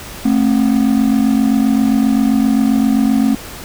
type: ring-modulated tone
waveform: triangle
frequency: 243.5 Hz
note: B3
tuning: 24 cents flat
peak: -5 dBFS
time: 0.25-3.35 s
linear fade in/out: 5 ms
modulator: 23.8 Hz
effects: pink hiss -31 dBFS RMS until 3.64 s